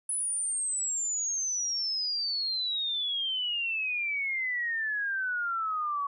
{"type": "exponential sweep", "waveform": "sine", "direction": "down", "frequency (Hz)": [10240, 1118], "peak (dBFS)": -28, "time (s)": [0.09, 6.07], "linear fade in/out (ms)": 5, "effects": []}